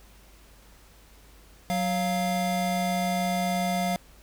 square tone pair together, 185 / 698.5 Hz, F#3 / F5, 0 / 0 cents, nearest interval octave + major seventh, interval 2300 cents, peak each -28 dBFS, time 1.7-3.96 s, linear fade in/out 0 ms, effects added 50 Hz sine -53 dBFS peak until 4.22 s + pink hiss -56 dBFS RMS until 4.22 s

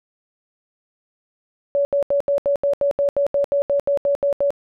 sine tone bursts, 566 Hz, C#5, 36 cents sharp, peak -15 dBFS, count 16, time 1.75-4.505 s, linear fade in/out 0 ms, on 100 ms, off 77 ms, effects none

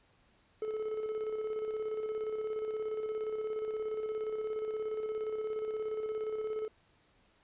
triangle tone with tremolo, 433 Hz, A4, 28 cents flat, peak -30 dBFS, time 0.62-6.68 s, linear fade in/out 2 ms, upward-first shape square, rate 17 Hz, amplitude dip 40%, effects pink hiss -68 dBFS RMS until 7.43 s + resampled to 8000 Hz

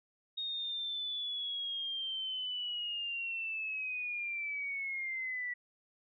sine linear sweep, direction down, 3729 to 1948 Hz, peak -35 dBFS, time 0.37-5.54 s, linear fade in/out 10 ms, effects none

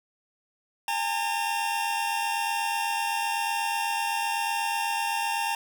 40% pulse tone cluster, 815 / 903 / 2750 Hz, G#5 / A5 / F7, -33 / +45 / -27 cents, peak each -30 / -28 / -31 dBFS, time 0.88-5.55 s, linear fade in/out 2 ms, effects none

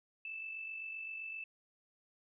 sine tone with amplitude modulation, 2637 Hz, E7, in tune, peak -39 dBFS, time 0.25-1.44 s, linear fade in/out 2 ms, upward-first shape sine, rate 47.7 Hz, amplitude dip 45%, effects none

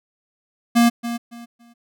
square tone with echo, 235.4 Hz, A#3, 17 cents sharp, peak -12 dBFS, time 0.75-0.9 s, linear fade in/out 20 ms, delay 280 ms, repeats 3, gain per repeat -12 dB, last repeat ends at 1.74 s, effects none

